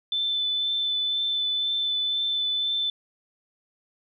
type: tone with vibrato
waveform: sine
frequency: 3520 Hz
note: A7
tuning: in tune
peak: -23 dBFS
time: 0.12-2.9 s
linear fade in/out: 2 ms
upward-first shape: triangle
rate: 2 Hz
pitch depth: 14 cents each way
effects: none